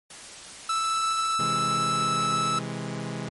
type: noise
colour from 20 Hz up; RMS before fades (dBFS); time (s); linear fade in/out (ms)
white; -42; 0.1-1.36; 5
type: tone with pitch glide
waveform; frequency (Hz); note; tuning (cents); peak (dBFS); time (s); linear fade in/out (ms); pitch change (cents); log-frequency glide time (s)
45% pulse; 1318.5 to 1310.9; E6 to E6; 0 to -10; -23; 0.69-2.59; 5; -10; 1.86-2.21
type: chord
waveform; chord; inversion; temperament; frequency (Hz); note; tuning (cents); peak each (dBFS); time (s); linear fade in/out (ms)
sawtooth; C augmented; none; equal with one note detuned; 130.81 / 163.49 / 207.7; C3 / E3 / G#3; 0 / -14 / 0; -31; 1.39-3.29; 5
effects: low-pass 12000 Hz 12 dB/octave + MP3 48 kbps